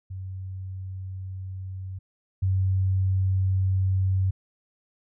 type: tone pair in turn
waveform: sine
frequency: 94.3 / 94.76 Hz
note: F#2 / F#2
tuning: +33 / +42 cents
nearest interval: unison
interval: 9 cents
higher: second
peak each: -32 / -20 dBFS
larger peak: second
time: 0.1-1.99 / 2.42-4.31 s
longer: neither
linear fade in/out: 10 ms
effects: none